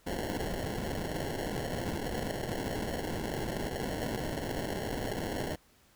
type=noise with sample-and-hold; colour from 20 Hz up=white; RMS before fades=-35 dBFS; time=0.06-5.56 s; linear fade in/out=10 ms; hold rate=1225 Hz; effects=pink hiss -64 dBFS RMS until 5.95 s